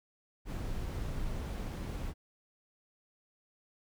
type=noise; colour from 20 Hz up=brown; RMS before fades=-37 dBFS; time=0.45-2.14 s; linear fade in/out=50 ms; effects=none